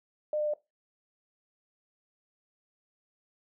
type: tone with pitch steps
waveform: sine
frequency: 605 / 601.2 / 597.4 Hz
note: D#5 / D5 / D5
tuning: -49 / +40 / +29 cents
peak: -27 dBFS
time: 0.33-0.537 s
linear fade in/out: 2 ms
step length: 69 ms
effects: noise-tail reverb RT60 0.2 s tail -18 dB re dry